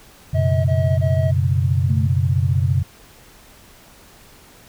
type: chord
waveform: sine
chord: F# suspended fourth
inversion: none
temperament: equal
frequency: 92.5 / 123.47 / 138.59 Hz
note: F#2 / B2 / C#3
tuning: 0 / 0 / 0 cents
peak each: -18 / -20 / -20 dBFS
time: 0.33-2.83 s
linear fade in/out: 10 ms
type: tone bursts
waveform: triangle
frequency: 640 Hz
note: D#5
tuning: 49 cents sharp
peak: -21 dBFS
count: 3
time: 0.34-1.318 s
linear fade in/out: 20 ms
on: 310 ms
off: 24 ms
type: tone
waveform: sine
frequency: 217.4 Hz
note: A3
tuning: 21 cents flat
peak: -25 dBFS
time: 1.89-2.07 s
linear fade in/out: 10 ms
effects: pink hiss -47 dBFS RMS until 4.68 s